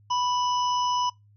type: harmonic tone with a mistuned harmonic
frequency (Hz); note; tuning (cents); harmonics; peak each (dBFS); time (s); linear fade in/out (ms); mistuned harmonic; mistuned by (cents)
988; B5; 0; 1 / 3 / 5 / 6; -23 / -33 / -37 / -39; 0.1-1.1; 10; 5; +88
effects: noise-tail reverb RT60 0.2 s tail -24 dB re dry + added 103 Hz sine -54 dBFS peak until 1.36 s